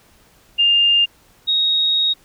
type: tone pair in turn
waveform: sine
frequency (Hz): 2807 / 3762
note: F7 / A#7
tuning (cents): +8 / +15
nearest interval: perfect fourth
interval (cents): 507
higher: second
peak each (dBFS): -11 / -14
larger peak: first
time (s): 0.58-1.06 / 1.47-2.14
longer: second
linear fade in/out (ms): 20
effects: pink hiss -53 dBFS RMS until 2.24 s